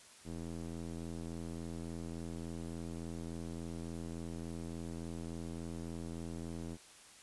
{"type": "tone with band-pass filter", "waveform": "square", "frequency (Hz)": 41.75, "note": "E1", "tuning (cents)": 23, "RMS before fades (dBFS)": -43, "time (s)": [0.24, 6.78], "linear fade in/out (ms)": 50, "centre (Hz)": 260, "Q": 1.1, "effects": ["white hiss -58 dBFS RMS until 7.22 s", "resampled to 24000 Hz"]}